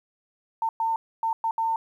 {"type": "tone bursts at uneven times", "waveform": "sine", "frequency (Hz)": 903, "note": "A5", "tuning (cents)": 45, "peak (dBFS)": -22, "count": 5, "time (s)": [[0.62, 0.69], [0.8, 0.96], [1.23, 1.33], [1.44, 1.51], [1.58, 1.76]], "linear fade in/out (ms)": 2, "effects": ["10-bit"]}